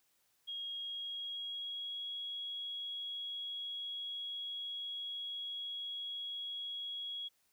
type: tone with pitch glide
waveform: sine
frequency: 3276 to 3322 Hz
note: G#7 to G#7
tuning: -24 to 0 cents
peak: -39 dBFS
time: 0.47-7.29 s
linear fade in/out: 20 ms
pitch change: +24 cents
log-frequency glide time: 0.8-2.05 s
effects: white hiss -75 dBFS RMS until 7.52 s